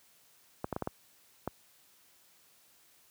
clicks, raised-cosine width 1 ms, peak -19 dBFS, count 6, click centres 0.644 / 0.727 / 0.764 / 0.823 / 0.874 / 1.476 s, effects white hiss -64 dBFS RMS until 3.1 s + high-pass 60 Hz 12 dB/octave

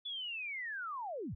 sine linear sweep, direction down, 3467 to 57.8 Hz, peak -38 dBFS, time 0.05-1.35 s, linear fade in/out 10 ms, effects none

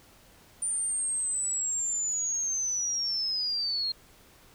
sine linear sweep, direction down, 9160 to 4202 Hz, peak -27 dBFS, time 0.62-3.92 s, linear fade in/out 5 ms, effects pink hiss -57 dBFS RMS until 4.54 s

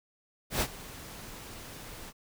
pink noise with ADSR envelope, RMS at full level -27 dBFS, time 0.5-2.13 s, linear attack 110 ms, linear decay 60 ms, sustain -18 dB, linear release 46 ms, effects none

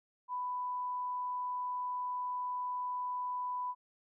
sine tone, 994 Hz, B5, 11 cents sharp, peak -34 dBFS, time 0.28-3.75 s, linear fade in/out 50 ms, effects none

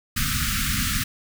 pink band-stop noise, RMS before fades -24 dBFS, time 0.16-1.04 s, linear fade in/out 10 ms, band 270 to 1200 Hz, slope 96 dB/octave, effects none

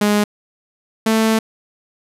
sawtooth tone pair in turn, 207.7 / 221.6 Hz, G#3 / A3, 0 / +13 cents, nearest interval minor second, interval 113 cents, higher second, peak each -9 dBFS, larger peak neither, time 0.01-0.24 / 1.06-1.39 s, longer second, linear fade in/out 5 ms, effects resampled to 32000 Hz

